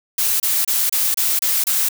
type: noise bursts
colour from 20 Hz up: blue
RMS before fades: -18 dBFS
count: 7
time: 0.18-1.888 s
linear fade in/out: 5 ms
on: 220 ms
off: 28 ms
effects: none